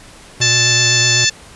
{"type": "tone with vibrato", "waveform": "square", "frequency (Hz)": 120.3, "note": "B2", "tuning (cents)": -45, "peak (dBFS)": -20, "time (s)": [0.4, 1.25], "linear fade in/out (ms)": 5, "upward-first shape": "triangle", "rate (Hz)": 7.9, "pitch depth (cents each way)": 38}
{"type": "harmonic tone", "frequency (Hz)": 880, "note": "A5", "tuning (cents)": 0, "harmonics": [2, 3, 4, 5, 6, 7, 8], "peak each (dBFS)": [-19, -19, -19, -19, -19, -19, -19], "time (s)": [0.41, 1.3], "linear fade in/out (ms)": 10}
{"effects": ["pink hiss -40 dBFS RMS until 1.55 s", "resampled to 24000 Hz"]}